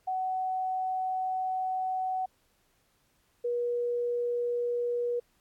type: tone pair in turn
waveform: sine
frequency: 749 / 481.2 Hz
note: F#5 / B4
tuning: +21 / -45 cents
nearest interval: minor sixth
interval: 766 cents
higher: first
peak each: -28 / -27 dBFS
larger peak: second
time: 0.07-2.26 / 3.44-5.2 s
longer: first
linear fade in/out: 10 ms
effects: pink hiss -70 dBFS RMS until 5.4 s + AAC 64 kbps